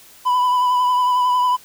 triangle tone with vibrato, 995 Hz, B5, 13 cents sharp, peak -12 dBFS, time 0.25-1.57 s, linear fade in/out 20 ms, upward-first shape triangle, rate 11 Hz, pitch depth 29 cents each way, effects white hiss -46 dBFS RMS until 1.64 s

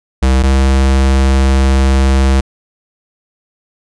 square tone pair in turn, 65.41 / 66.75 Hz, C2 / C2, 0 / +35 cents, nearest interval unison, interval 35 cents, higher second, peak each -8 dBFS, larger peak neither, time 0.22-0.43 / 0.43-2.41 s, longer second, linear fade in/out 10 ms, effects resampled to 22050 Hz

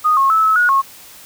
sine tone with pitch steps, 1239 / 1086 / 1306 / 1295 / 1451 / 1089 Hz, D#6 / C#6 / E6 / E6 / F#6 / C#6, -8 / -36 / -17 / -31 / -34 / -31 cents, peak -10 dBFS, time 0.04-0.82 s, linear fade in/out 20 ms, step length 130 ms, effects white hiss -40 dBFS RMS until 1.25 s

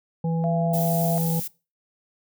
harmonic tone, 164.81 Hz, E3, in tune, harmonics 1 / 3 / 5, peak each -22 / -32 / -36 dBFS, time 0.24-1.4 s, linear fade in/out 5 ms
sine tone, 678 Hz, E5, 49 cents sharp, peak -25 dBFS, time 0.44-1.18 s, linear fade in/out 0 ms
violet noise, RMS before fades -31 dBFS, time 0.73-1.48 s, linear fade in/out 10 ms
effects noise-tail reverb RT60 0.3 s tail -21 dB re dry

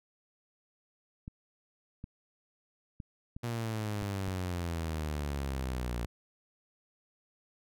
clicks, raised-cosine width 5 ms, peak -29 dBFS, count 6, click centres 1.279 / 2.041 / 3.002 / 3.365 / 4.024 / 4.281 s
sawtooth exponential sweep, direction down, 120 to 58 Hz, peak -29 dBFS, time 3.43-6.06 s, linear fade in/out 10 ms
effects none

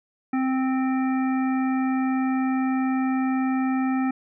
harmonic tone, 261.6 Hz, C4, in tune, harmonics 1 / 3 / 5 / 7 / 9, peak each -21 / -31 / -35 / -38 / -40 dBFS, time 0.33-4.11 s, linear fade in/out 5 ms, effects none

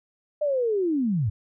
sine linear sweep, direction down, 610 to 91.7 Hz, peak -21 dBFS, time 0.41-1.3 s, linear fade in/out 10 ms, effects none

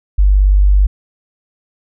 sine tone, 49 Hz, G1, in tune, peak -6 dBFS, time 0.18-0.87 s, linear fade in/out 10 ms, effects none

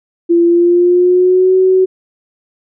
sine tone with pitch glide, 341.4 to 374.5 Hz, F4 to F#4, -39 to +21 cents, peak -6 dBFS, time 0.29-1.86 s, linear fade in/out 20 ms, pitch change +160 cents, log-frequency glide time 0.45-1.55 s, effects none

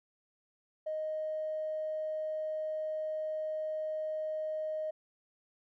triangle tone with tanh clipping, 622.3 Hz, D#5, in tune, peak -33 dBFS, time 0.86-4.91 s, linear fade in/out 10 ms, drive 4 dB, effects none

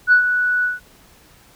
sine tone with ADSR envelope, 1477 Hz, F#6, 3 cents flat, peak -6 dBFS, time 0.07-0.8 s, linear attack 51 ms, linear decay 100 ms, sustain -9 dB, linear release 160 ms, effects tanh soft clip ceiling -3 dBFS + pink hiss -50 dBFS RMS until 1.55 s

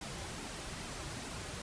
pink noise with flanger, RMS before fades -43 dBFS, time 0.01-1.62 s, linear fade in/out 5 ms, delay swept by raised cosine 1.7 to 4.5 ms, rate 2.4 Hz, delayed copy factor -0.5, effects resampled to 22050 Hz

